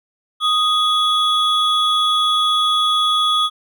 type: tone pair together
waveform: triangle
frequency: 1244.5 / 3379 Hz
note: D#6 / G#7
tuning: 0 / +29 cents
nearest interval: octave + perfect fourth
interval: 1729 cents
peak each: -15 dBFS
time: 0.4-3.5 s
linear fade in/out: 50 ms
effects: none